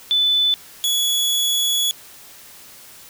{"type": "tone pair in turn", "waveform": ["sine", "sawtooth"], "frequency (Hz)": [3500, 3385], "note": ["A7", "G#7"], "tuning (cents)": [-10, 32], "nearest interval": "minor second", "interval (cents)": 58, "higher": "first", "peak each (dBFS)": -14, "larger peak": "neither", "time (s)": [[0.11, 0.54], [0.84, 1.91]], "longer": "second", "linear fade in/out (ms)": 0, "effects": ["white hiss -43 dBFS RMS until 3.09 s"]}